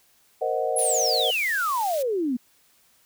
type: chord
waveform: sine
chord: C half-diminished seventh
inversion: third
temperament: equal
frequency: 466.2 / 523.3 / 622.3 / 740 Hz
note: Bb4 / C5 / Eb5 / Gb5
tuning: 0 / 0 / 0 / 0 cents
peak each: -28 dBFS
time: 0.41-1.31 s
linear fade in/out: 10 ms
type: exponential sweep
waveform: sine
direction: down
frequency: 11175 to 233.1 Hz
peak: -22 dBFS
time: 0.76-2.37 s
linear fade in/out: 10 ms
type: high-pass noise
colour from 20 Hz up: white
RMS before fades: -37 dBFS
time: 0.78-2.03 s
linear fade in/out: 10 ms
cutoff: 2600 Hz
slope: 12 dB/octave
effects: white hiss -61 dBFS RMS until 3.05 s